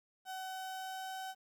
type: tone with pitch glide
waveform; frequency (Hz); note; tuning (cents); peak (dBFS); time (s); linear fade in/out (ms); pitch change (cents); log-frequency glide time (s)
35% pulse; 755 to 759.8; F#5 to F#5; +35 to +46; -39; 0.25-1.35; 50; +11; 0.47-1.14
effects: 12-bit